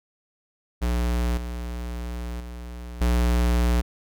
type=tone with level steps; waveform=square; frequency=59.8 Hz; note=A#1; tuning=45 cents sharp; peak=-22 / -30 / -35 / -19 dBFS; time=0.81-3.82 s; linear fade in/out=20 ms; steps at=1.37 / 2.4 / 3.01 s; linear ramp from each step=2 ms; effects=none